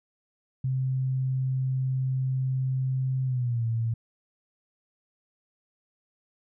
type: tone with pitch glide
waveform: sine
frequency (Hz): 130.81 to 114.54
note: C3 to A#2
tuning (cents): 0 to -30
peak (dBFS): -24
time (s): 0.64-3.94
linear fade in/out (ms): 5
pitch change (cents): -230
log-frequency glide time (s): 3.25-3.65
effects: none